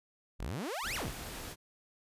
sawtooth exponential two-way sweep, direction up then down, 35.53 to 2960 to 35.53 Hz, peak -32 dBFS, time 0.39-1.11 s, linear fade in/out 20 ms, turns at 0.95 s
pink noise, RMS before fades -43 dBFS, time 0.82-1.56 s, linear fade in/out 50 ms
effects resampled to 32000 Hz

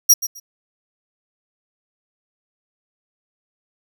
sawtooth tone with echo, 5690 Hz, F8, 31 cents sharp, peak -5 dBFS, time 0.09-0.14 s, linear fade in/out 10 ms, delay 130 ms, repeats 2, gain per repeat -14 dB, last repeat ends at 0.4 s, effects none

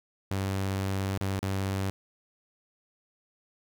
sawtooth tone with dropouts, 96.8 Hz, G2, 21 cents flat, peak -24 dBFS, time 0.31-1.9 s, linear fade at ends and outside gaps 0 ms, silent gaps 1.177-1.21 / 1.391-1.429 s, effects none

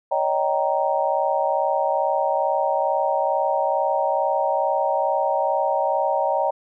sine chord, Eb dominant seventh, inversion third, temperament just, 560 / 622.3 / 777.8 / 933.4 Hz, Db5 / Eb5 / G5 / Bb5, +18 / 0 / -14 / +2 cents, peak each -24 dBFS, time 0.11-6.51 s, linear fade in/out 10 ms, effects none

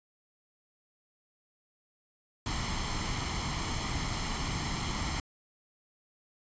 pink noise with comb filter, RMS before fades -33 dBFS, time 2.46-5.2 s, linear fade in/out 2 ms, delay 0.95 ms, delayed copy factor +0.6, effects resampled to 16000 Hz

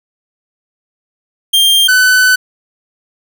45% pulse tone pair in turn, 3190 / 1505.5 Hz, G7 / F#6, +30 / +30 cents, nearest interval octave + minor second, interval 1300 cents, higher first, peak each -6 dBFS, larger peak neither, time 1.53-1.88 / 1.88-2.36 s, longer second, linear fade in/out 10 ms, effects none

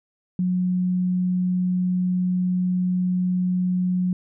sine tone, 181.7 Hz, F#3, 31 cents flat, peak -19 dBFS, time 0.39-4.13 s, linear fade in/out 2 ms, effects none

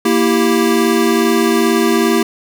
square chord, E diminished, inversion second, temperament equal, 233.1 / 329.6 / 392 Hz, Bb3 / E4 / G4, 0 / 0 / 0 cents, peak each -16 dBFS, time 0.05-2.23 s, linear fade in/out 5 ms, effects none

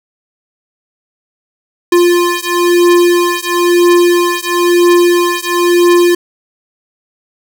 square beating tone pair, 349.2 / 350.2 Hz, F4 / F4, 0 / +5 cents, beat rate 1 Hz, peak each -11 dBFS, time 1.92-6.15 s, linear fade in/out 5 ms, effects none

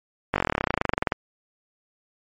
slowing click train, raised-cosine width 0.5 ms, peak -6 dBFS, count 25, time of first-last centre 0.34-1.122 s, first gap 20 ms, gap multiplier 1.04, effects MP3 48 kbps

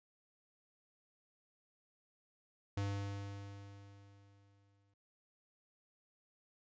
square tone with exponential decay, 100 Hz, G2, 35 cents sharp, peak -35 dBFS, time 2.77-4.94 s, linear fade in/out 5 ms, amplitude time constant 470 ms, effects resampled to 16000 Hz

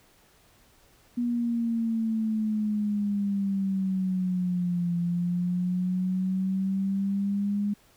sine exponential two-way sweep, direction down then up, 242.1 to 172.2 to 205.7 Hz, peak -24 dBFS, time 1.17-7.74 s, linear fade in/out 10 ms, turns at 4.97 s, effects pink hiss -60 dBFS RMS until 7.96 s

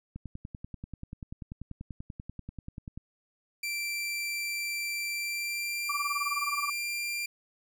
click train, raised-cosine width 5 ms, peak -27 dBFS, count 30, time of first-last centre 0.16-2.976 s, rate 10.3 Hz
sawtooth tone with pitch glide, 2349 to 2379 Hz, D7 to D7, 0 to +22 cents, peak -28 dBFS, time 3.63-7.26 s, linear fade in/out 5 ms, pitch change +22 cents, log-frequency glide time 5.13-6.04 s
sine tone with tremolo, 1159 Hz, D6, 23 cents flat, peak -27 dBFS, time 5.89-6.7 s, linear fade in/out 5 ms, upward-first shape sine, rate 19 Hz, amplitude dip 100%
effects none

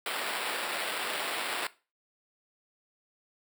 violet noise with sample-and-hold, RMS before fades -33 dBFS, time 0.06-1.67 s, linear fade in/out 2 ms, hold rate 6300 Hz, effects noise-tail reverb RT60 0.3 s tail -18 dB re dry + high-pass 400 Hz 12 dB/octave

